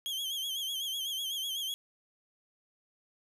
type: tone with vibrato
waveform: 40% pulse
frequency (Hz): 3210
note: G7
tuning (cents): +40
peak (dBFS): -32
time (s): 0.06-1.74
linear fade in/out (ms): 0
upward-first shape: sine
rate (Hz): 8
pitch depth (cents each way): 79
effects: none